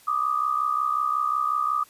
sine tone pair together, 1179 / 1244.5 Hz, D6 / D#6, +6 / 0 cents, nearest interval minor second, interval 94 cents, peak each -25 / -24 dBFS, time 0.07-1.84 s, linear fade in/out 10 ms, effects white hiss -54 dBFS RMS until 1.89 s + resampled to 32000 Hz

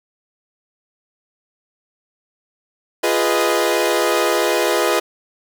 sawtooth chord, F half-diminished seventh, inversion none, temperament equal with one note detuned, 347.6 / 415.3 / 493.9 / 622.3 Hz, F4 / Ab4 / Cb5 / Eb5, -8 / 0 / 0 / 0 cents, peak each -17 dBFS, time 3.03-5 s, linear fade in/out 10 ms, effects 8-bit

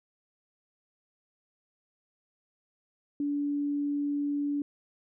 sine tone, 288.1 Hz, D4, 33 cents flat, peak -27 dBFS, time 3.2-4.62 s, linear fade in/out 2 ms, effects none

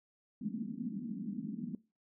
pink band-pass noise, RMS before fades -40 dBFS, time 0.41-1.75 s, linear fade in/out 2 ms, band 190 to 250 Hz, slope 48 dB/octave, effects noise-tail reverb RT60 0.3 s tail -21 dB re dry

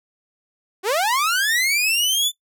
sawtooth linear sweep, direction up, 352.2 to 3538 Hz, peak -14 dBFS, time 0.83-2.32 s, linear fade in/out 50 ms, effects noise-tail reverb RT60 0.1 s tail -19 dB re dry

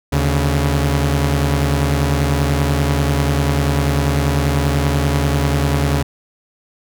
sawtooth tone pair together, 75.11 / 140 Hz, D2 / C#3, +39 / +18 cents, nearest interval major seventh, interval 1079 cents, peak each -13 dBFS, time 0.12-6.03 s, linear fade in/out 10 ms, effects none

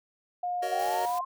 sine tone, 714 Hz, F5, 38 cents sharp, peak -28 dBFS, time 0.43-1.21 s, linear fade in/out 5 ms
square chord, D# minor seventh, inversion first, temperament just, 373.4 / 466.7 / 560 / 622.3 Hz, F#4 / A#4 / C#5 / D#5, +16 / +2 / +18 / 0 cents, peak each -40 / -40 / -40 / -37 dBFS, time 0.62-1.06 s, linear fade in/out 10 ms
sine linear sweep, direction up, 698.5 to 1074 Hz, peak -31 dBFS, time 0.67-1.25 s, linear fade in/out 10 ms
white noise, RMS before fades -44 dBFS, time 0.79-1.19 s, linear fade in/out 5 ms
effects none

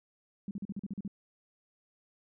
sine tone bursts, 198.9 Hz, G3, 25 cents sharp, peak -34 dBFS, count 9, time 0.48-1.078 s, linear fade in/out 2 ms, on 30 ms, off 41 ms, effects none

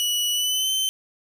sawtooth tone with pitch glide, 2940 to 3084 Hz, F#7 to G7, -12 to -29 cents, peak -18 dBFS, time 0-0.89 s, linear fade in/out 0 ms, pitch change +83 cents, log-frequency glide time 0.32-0.71 s, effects none

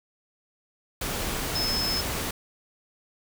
sine tone in noise, 5200 Hz, E8, 24 cents flat, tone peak -26 dBFS, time 1.55-2.01 s, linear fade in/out 5 ms, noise pink, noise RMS -30 dBFS, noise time 1.01-2.31 s, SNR +1 dB, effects none

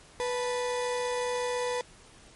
35% pulse tone pair together, 493 / 880 Hz, B4 / A5, -3 / 0 cents, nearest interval minor seventh, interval 1003 cents, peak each -27 / -36 dBFS, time 0.2-1.81 s, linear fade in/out 0 ms, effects pink hiss -54 dBFS RMS until 2.35 s + MP3 48 kbps

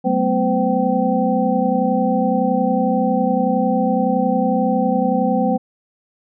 sine tone cluster, 191.2 / 221.5 / 253 / 512 / 771 Hz, G3 / A3 / B3 / C5 / G5, -43 / +12 / +42 / -38 / -29 cents, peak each -21 dBFS, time 0.04-5.58 s, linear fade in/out 20 ms, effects none

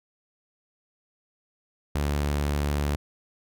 sawtooth tone, 72.6 Hz, D2, 19 cents flat, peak -20 dBFS, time 1.95-2.96 s, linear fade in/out 5 ms, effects none

